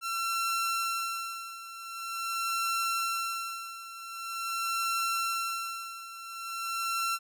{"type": "tone with tremolo", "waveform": "sawtooth", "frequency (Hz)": 1353, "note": "E6", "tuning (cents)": 45, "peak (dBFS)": -24, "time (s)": [0.01, 7.19], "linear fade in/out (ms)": 50, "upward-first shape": "sine", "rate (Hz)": 0.45, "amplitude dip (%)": 80, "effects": []}